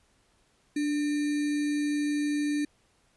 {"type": "tone with sample-and-hold", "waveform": "sine", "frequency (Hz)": 293.7, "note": "D4", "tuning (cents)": 0, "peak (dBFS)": -25, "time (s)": [0.76, 2.65], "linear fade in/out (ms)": 5, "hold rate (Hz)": 2100, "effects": ["pink hiss -67 dBFS RMS until 3.16 s", "resampled to 24000 Hz"]}